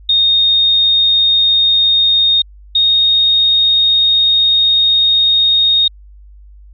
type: tone pair in turn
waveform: sine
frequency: 3697 / 3716 Hz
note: A#7 / A#7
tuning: -15 / -6 cents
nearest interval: unison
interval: 9 cents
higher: second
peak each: -8 dBFS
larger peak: neither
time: 0.09-2.42 / 2.75-5.88 s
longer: second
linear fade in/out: 5 ms
effects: added 50 Hz sine -36 dBFS peak until 6.73 s